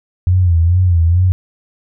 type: tone with vibrato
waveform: sine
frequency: 87.31 Hz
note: F2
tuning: in tune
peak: -8 dBFS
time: 0.27-1.32 s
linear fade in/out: 0 ms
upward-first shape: sine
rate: 2.3 Hz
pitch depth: 100 cents each way
effects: none